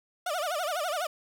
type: tone with vibrato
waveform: 30% pulse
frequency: 656 Hz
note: E5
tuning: 9 cents flat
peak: -26 dBFS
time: 0.26-1.07 s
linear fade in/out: 5 ms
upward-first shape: sine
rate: 12 Hz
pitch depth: 210 cents each way
effects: none